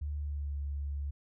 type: tone with pitch glide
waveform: sine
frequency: 73.42 to 71.17 Hz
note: D2 to C#2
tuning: 0 to +46 cents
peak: -33 dBFS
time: 0.01-1.11 s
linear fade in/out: 10 ms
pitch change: -54 cents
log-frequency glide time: 0.16-0.55 s
effects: none